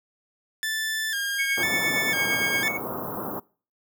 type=tone with vibrato; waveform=sawtooth; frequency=1686 Hz; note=G#6; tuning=26 cents sharp; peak=-22 dBFS; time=0.63-2.68 s; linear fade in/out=0 ms; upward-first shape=square; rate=1 Hz; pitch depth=73 cents each way
type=tone with tremolo; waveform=triangle; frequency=2217 Hz; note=C#7; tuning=in tune; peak=-20 dBFS; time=1.38-2.78 s; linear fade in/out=20 ms; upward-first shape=triangle; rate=8.7 Hz; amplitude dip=75%
type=band-stop noise; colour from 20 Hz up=pink; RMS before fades=-29 dBFS; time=1.57-3.4 s; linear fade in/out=10 ms; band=1300 to 13000 Hz; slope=48 dB/octave
effects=noise-tail reverb RT60 0.4 s tail -24 dB re dry + high-pass 200 Hz 12 dB/octave